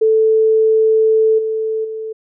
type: tone with level steps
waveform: sine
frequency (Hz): 440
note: A4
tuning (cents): 0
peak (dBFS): -9 / -16 / -22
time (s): 0.01-2.13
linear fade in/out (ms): 10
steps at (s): 1.38 / 1.84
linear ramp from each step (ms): 10
effects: none